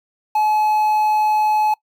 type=tone with quantisation; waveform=triangle; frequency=854 Hz; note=G#5; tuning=48 cents sharp; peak=-12 dBFS; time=0.35-1.74 s; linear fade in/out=5 ms; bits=7; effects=noise-tail reverb RT60 0.1 s tail -23 dB re dry